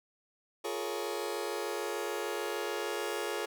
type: chord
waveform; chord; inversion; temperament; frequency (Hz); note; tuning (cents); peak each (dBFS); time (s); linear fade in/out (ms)
sawtooth; Bb minor seventh; second; just; 349.6 / 419.5 / 466.2 / 559.4; F4 / Ab4 / Bb4 / Db5; +2 / +17 / 0 / +16; -36 / -33 / -36 / -37; 0.64-3.46; 10
effects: none